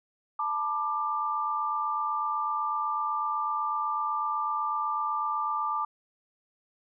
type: tone cluster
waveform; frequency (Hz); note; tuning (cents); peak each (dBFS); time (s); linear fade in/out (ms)
sine; 874 / 962 / 1186; A5 / B5 / D6; -12 / -46 / +17; -33 / -37 / -28; 0.39-5.85; 5
effects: none